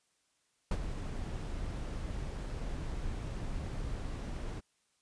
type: noise with ADSR envelope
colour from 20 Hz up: brown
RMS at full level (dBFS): -29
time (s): 0.71-4.61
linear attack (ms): 4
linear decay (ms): 57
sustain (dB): -9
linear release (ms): 26
effects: white hiss -75 dBFS RMS until 5.01 s + resampled to 22050 Hz